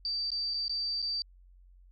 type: tone with dropouts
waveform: sine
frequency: 4647 Hz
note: D8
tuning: 19 cents flat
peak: -30 dBFS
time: 0.05-1.22 s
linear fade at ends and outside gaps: 1 ms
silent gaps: 0.304-0.317 / 0.538-0.542 / 0.681-0.695 / 1.019-1.025 s
effects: added 45 Hz sine -54 dBFS peak until 1.91 s